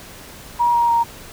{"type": "tone with pitch steps", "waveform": "sine", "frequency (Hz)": [954, 943.6, 933.3], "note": ["A#5", "A#5", "A#5"], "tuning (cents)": [40, 21, 2], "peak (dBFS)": -13, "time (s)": [0.59, 1.04], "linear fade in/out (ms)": 20, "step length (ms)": 150, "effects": ["pink hiss -39 dBFS RMS until 1.32 s"]}